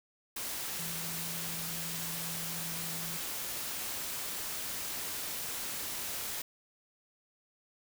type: tone in noise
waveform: sine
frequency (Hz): 166.4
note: E3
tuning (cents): +17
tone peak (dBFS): -44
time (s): 0.79-3.17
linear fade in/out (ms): 5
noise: white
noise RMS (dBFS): -38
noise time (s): 0.36-6.42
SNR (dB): -9
effects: none